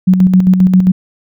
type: tone with tremolo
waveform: sine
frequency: 184.9 Hz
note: F#3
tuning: 1 cent flat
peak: -3 dBFS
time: 0.07-0.92 s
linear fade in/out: 10 ms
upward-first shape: square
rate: 7.5 Hz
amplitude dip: 50%
effects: none